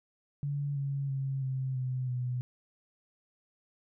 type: tone with pitch steps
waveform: sine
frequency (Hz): 142.9 / 139.07 / 135.35 / 131.72 / 128.19 / 124.76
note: D3 / C#3 / C#3 / C3 / C3 / B2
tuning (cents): -47 / +6 / -41 / +12 / -35 / +18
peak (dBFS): -30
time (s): 0.43-2.41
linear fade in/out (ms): 0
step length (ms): 330
effects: none